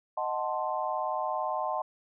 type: chord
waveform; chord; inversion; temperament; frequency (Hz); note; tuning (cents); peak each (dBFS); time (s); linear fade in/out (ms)
sine; D# diminished seventh; none; equal; 622.3 / 740 / 880 / 1046.5; D#5 / F#5 / A5 / C6; 0 / 0 / 0 / 0; -34; 0.17-1.82; 5
effects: none